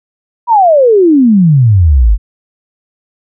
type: exponential sweep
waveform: sine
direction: down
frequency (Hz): 987.8 to 46.25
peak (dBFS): -3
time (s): 0.47-2.18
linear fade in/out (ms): 50
effects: none